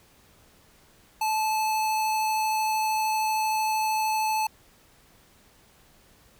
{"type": "tone with vibrato", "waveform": "square", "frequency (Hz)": 869, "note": "A5", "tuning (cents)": -22, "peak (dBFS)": -24, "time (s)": [1.21, 4.47], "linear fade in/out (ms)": 5, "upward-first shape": "triangle", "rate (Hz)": 13, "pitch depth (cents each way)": 8, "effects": ["pink hiss -58 dBFS RMS until 6.39 s"]}